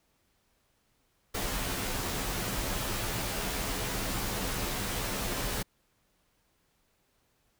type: noise with comb filter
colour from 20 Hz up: pink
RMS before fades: -33 dBFS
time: 1.34-5.63 s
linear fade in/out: 10 ms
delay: 13 ms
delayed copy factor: -0.65
effects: pink hiss -72 dBFS RMS until 7.59 s